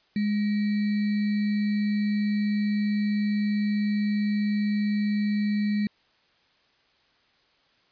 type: tone with sample-and-hold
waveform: sine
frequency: 207.7 Hz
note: G#3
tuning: in tune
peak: -22 dBFS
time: 0.16-5.87 s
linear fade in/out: 2 ms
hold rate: 2100 Hz
effects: white hiss -64 dBFS RMS until 7.91 s + resampled to 11025 Hz